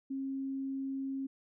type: tone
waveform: sine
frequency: 270 Hz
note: C#4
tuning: 45 cents flat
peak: -34 dBFS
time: 0.1-1.27 s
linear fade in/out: 10 ms
effects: none